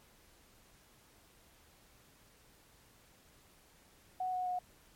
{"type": "tone with pitch steps", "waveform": "sine", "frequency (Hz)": [740, 732.8, 725.6], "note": ["F#5", "F#5", "F#5"], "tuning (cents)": [0, -17, -34], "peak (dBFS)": -33, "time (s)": [4.2, 4.59], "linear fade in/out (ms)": 5, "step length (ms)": 130, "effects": ["pink hiss -64 dBFS RMS until 4.95 s", "MP3 64 kbps"]}